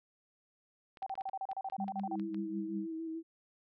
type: clicks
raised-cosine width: 0.3 ms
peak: -36 dBFS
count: 12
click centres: 0.972 / 1.027 / 1.095 / 1.154 / 1.21 / 1.29 / 1.515 / 1.699 / 1.882 / 1.996 / 2.197 / 2.345 s
type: tone bursts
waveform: sine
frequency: 772 Hz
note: G5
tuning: 27 cents flat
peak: -35 dBFS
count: 15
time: 1.02-2.156 s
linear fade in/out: 2 ms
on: 44 ms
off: 34 ms
type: tone with tremolo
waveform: sine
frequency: 199.1 Hz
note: G3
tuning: 27 cents sharp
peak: -34 dBFS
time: 1.78-2.87 s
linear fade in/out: 10 ms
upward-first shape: triangle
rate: 5.3 Hz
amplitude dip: 90%
type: tone with vibrato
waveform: sine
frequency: 324.3 Hz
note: E4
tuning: 28 cents flat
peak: -37 dBFS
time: 2.07-3.23 s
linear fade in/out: 50 ms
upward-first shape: square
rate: 6.5 Hz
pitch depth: 20 cents each way
effects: none